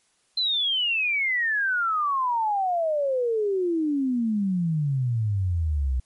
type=exponential sweep; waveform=sine; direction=down; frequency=4119 to 61.74 Hz; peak=-21 dBFS; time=0.37-6 s; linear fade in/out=5 ms; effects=white hiss -66 dBFS RMS until 6.05 s + MP3 48 kbps